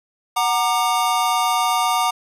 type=chord; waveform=square; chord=Gb augmented; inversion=none; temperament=equal with one note detuned; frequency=740 / 932.3 / 1197.3 Hz; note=Gb5 / Bb5 / D6; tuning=0 / 0 / +33 cents; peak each=-22 dBFS; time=0.36-2.11 s; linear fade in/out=10 ms; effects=resampled to 32000 Hz + 9-bit